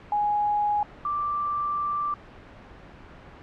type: tone pair in turn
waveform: sine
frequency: 830.6 / 1174.6 Hz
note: G#5 / D6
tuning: 0 / 0 cents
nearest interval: tritone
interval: 600 cents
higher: second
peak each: -21 / -24 dBFS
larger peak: first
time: 0.12-0.83 / 1.05-2.14 s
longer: second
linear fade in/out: 2 ms
effects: pink hiss -46 dBFS RMS until 3.42 s + low-pass 2000 Hz 12 dB/octave